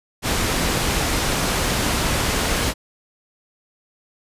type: low-pass noise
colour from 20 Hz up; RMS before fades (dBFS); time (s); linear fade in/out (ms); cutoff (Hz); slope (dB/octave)
pink; -21; 0.22-2.74; 50; 11000; 12
effects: resampled to 32000 Hz